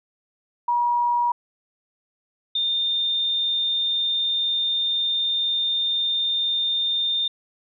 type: tone pair in turn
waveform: sine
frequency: 959 / 3621 Hz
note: A#5 / A7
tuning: +49 / +49 cents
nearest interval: octave + major seventh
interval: 2300 cents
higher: second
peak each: -18 / -20 dBFS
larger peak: first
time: 0.68-1.32 / 2.55-7.28 s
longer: second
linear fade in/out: 5 ms
effects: none